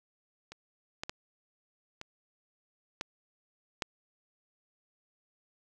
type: clicks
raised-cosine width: 0.2 ms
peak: -28 / -18 / -19 / -24 / -17 / -14 dBFS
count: 6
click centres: 0.52 / 1.035 / 1.095 / 2.014 / 3.011 / 3.822 s
effects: none